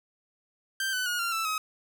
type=tone with pitch steps; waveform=sawtooth; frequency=1568 / 1503.3 / 1441.2 / 1381.7 / 1324.6 / 1269.9 Hz; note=G6 / F#6 / F#6 / F6 / E6 / D#6; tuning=0 / +27 / -46 / -19 / +8 / +35 cents; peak=-24 dBFS; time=0.8-1.58 s; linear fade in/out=2 ms; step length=130 ms; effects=none